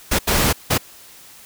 pink noise bursts at uneven times, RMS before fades -17 dBFS, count 3, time 0.11-0.19 / 0.27-0.53 / 0.7-0.78 s, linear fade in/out 10 ms, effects white hiss -44 dBFS RMS until 1.45 s

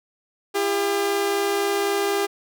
sawtooth tone pair together, 337.9 / 401.8 Hz, E4 / G4, +43 / +43 cents, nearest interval minor third, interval 300 cents, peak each -25 / -17 dBFS, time 0.54-2.27 s, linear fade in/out 20 ms, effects none

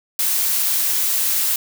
blue noise, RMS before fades -19 dBFS, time 0.19-1.56 s, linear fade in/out 2 ms, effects none

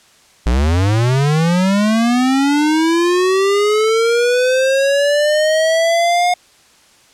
square linear sweep, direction up, 54.4 to 719 Hz, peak -12 dBFS, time 0.46-6.34 s, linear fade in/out 5 ms, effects white hiss -49 dBFS RMS until 7.13 s + low-pass 8000 Hz 12 dB/octave

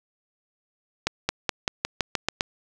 accelerating click train, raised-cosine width 0.2 ms, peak -5 dBFS, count 9, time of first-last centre 1.07-2.409 s, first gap 220 ms, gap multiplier 0.92, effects none

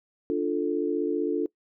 sine chord, D minor, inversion none, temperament equal, 293.7 / 349.2 / 440 Hz, D4 / F4 / A4, 0 / 0 / 0 cents, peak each -28 dBFS, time 0.3-1.46 s, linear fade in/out 0 ms, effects noise-tail reverb RT60 0.1 s tail -22 dB re dry

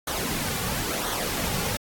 pink noise with flanger, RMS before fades -28 dBFS, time 0.07-1.77 s, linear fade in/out 5 ms, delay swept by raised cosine 0.39 to 3.19 ms, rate 0.98 Hz, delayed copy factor -0.55, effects AAC 64 kbps

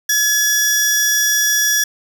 sawtooth tone pair together, 1700 / 5722 Hz, G#6 / F8, +40 / +41 cents, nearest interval octave + major sixth, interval 2101 cents, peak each -13 dBFS, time 0.09-1.84 s, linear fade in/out 5 ms, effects none

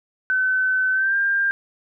sine tone with pitch glide, 1520 to 1596.5 Hz, F#6 to G6, +46 to +31 cents, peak -17 dBFS, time 0.3-1.51 s, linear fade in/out 0 ms, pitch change +85 cents, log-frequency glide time 0.92-1.16 s, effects none

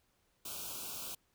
white band-stop noise, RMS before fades -43 dBFS, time 0.45-1.15 s, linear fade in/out 5 ms, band 1500 to 2400 Hz, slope 96 dB/octave, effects pink hiss -75 dBFS RMS until 1.34 s

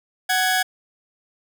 sawtooth tone pair together, 744 / 1667.8 Hz, F#5 / G#6, +9 / +7 cents, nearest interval octave + major second, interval 1398 cents, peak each -17 dBFS, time 0.29-0.63 s, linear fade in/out 10 ms, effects none

